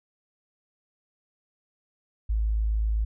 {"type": "tone", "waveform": "sine", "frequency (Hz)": 53.9, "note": "A1", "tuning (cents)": -35, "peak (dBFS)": -22, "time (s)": [2.29, 3.05], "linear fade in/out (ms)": 10, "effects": []}